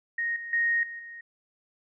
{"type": "tone with level steps", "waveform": "sine", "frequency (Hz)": 1864.7, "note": "A#6", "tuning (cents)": 0, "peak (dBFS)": [-26, -35, -22, -36, -40], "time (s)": [0.18, 1.21], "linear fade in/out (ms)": 5, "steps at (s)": [0.36, 0.53, 0.83, 0.99], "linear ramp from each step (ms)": 2, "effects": []}